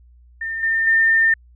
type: tone with level steps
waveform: sine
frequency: 1807 Hz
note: A6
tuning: 46 cents sharp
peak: -23 / -16 / -12 dBFS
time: 0.41-1.34 s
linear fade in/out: 5 ms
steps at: 0.63 / 0.87 s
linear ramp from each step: 2 ms
effects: added 60 Hz sine -46 dBFS peak until 1.55 s